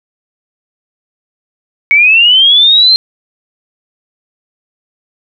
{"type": "linear sweep", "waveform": "sine", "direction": "up", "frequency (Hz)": [2215, 4186], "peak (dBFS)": -3, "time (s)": [1.91, 2.96], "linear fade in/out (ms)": 0, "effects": []}